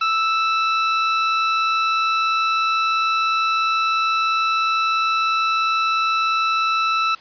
sawtooth tone, 1318.5 Hz, E6, in tune, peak -13 dBFS, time 0.01-7.15 s, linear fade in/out 5 ms, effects white hiss -45 dBFS RMS until 7.2 s + resampled to 11025 Hz

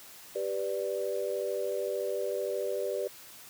sine chord, G major, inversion none, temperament equal, 392 / 493.9 / 587.3 Hz, G4 / B4 / D5, 0 / 0 / 0 cents, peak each -34 dBFS, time 0.35-3.08 s, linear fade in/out 10 ms, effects white hiss -50 dBFS RMS until 3.49 s + high-pass 80 Hz 12 dB/octave

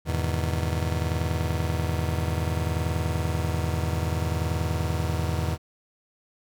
40% pulse chord, E major seventh, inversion none, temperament just, 82.41 / 103.01 / 123.61 / 154.51 Hz, E2 / G#2 / B2 / D#3, 0 / -14 / +2 / -12 cents, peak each -26 / -31 / -32 / -31 dBFS, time 0.05-5.58 s, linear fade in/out 50 ms, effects none

